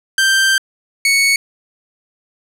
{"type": "tone pair in turn", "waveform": "sawtooth", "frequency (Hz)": [1569, 2219], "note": ["G6", "C#7"], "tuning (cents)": [1, 1], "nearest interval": "tritone", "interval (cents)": 600, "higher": "second", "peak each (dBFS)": -7, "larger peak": "neither", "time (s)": [[0.18, 0.58], [1.05, 1.36]], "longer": "first", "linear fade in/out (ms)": 2, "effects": ["low-pass 12000 Hz 12 dB/octave", "8-bit"]}